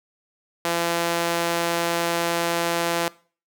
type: tone with high-pass filter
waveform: sawtooth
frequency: 169.9 Hz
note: F3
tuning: 47 cents flat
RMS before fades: -24 dBFS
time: 0.65-3.08 s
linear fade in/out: 0 ms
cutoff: 470 Hz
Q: 0.74
effects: noise-tail reverb RT60 0.4 s tail -21 dB re dry